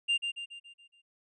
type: tone with echo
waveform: triangle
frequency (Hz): 2794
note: F7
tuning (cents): 0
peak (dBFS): -23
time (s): 0.08-0.18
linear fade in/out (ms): 20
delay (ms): 140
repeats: 6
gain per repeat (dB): -6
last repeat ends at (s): 1.02
effects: resampled to 24000 Hz